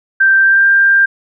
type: tone with pitch glide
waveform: sine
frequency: 1568 to 1589.9 Hz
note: G6 to G6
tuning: 0 to +24 cents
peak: -6 dBFS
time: 0.2-1.06 s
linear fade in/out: 10 ms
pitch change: +24 cents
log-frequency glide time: 0.39-0.67 s
effects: none